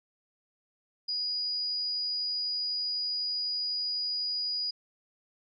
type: tone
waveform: sine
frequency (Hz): 4906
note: D#8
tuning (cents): -25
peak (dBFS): -29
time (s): 1.08-4.71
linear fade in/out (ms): 10
effects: none